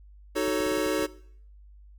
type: chord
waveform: square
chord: D# half-diminished seventh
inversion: none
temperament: equal with one note detuned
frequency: 311.1 / 373.2 / 440 / 554.4 Hz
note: D#4 / F#4 / A4 / C#5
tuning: 0 / +15 / 0 / 0 cents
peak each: -31 dBFS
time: 0.35-1.07 s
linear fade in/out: 20 ms
type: clicks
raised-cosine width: 2 ms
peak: -28 dBFS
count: 8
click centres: 0.48 / 0.604 / 0.665 / 0.718 / 0.777 / 0.864 / 0.993 / 1.025 s
effects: noise-tail reverb RT60 0.6 s tail -19 dB re dry + added 50 Hz sine -48 dBFS peak until 1.98 s